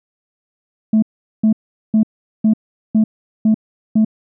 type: tone bursts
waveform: sine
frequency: 218 Hz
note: A3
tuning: 16 cents flat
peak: -7 dBFS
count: 7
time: 0.93-4.048 s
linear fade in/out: 5 ms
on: 94 ms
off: 410 ms
effects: tanh soft clip ceiling -7 dBFS